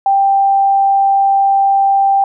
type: tone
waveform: sine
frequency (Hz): 787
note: G5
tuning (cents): +7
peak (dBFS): -8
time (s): 0.06-2.24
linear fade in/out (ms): 2
effects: none